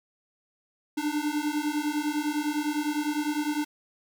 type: beating tone pair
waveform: square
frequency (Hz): 293.7 / 303.6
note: D4 / D#4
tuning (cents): 0 / -42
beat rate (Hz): 9.9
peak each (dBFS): -30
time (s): 0.97-3.65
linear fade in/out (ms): 10
effects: none